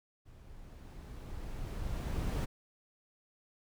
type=noise with level ramp; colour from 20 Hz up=brown; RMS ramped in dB=-55 to -31 dBFS; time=0.25-2.46 s; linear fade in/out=20 ms; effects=none